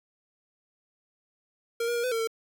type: tone with pitch steps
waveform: square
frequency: 465 / 476.1 / 472.3 / 504 / 454.9 / 451.1 Hz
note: A#4 / A#4 / A#4 / B4 / A#4 / A4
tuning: -4 / +37 / +23 / +35 / -42 / +43 cents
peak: -27 dBFS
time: 1.8-2.274 s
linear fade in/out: 5 ms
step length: 79 ms
effects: 9-bit